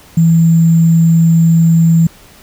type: tone with sample-and-hold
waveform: sine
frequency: 164.81 Hz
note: E3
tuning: in tune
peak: -5 dBFS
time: 0.17-2.07 s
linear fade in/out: 5 ms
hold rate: 7350 Hz
effects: pink hiss -41 dBFS RMS until 2.42 s